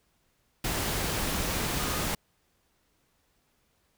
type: tone in noise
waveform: sine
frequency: 1235 Hz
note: D#6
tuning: 13 cents flat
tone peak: -40 dBFS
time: 1.79-2.05 s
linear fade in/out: 5 ms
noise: pink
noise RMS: -30 dBFS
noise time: 0.64-2.15 s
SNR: -13 dB
effects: pink hiss -71 dBFS RMS until 3.97 s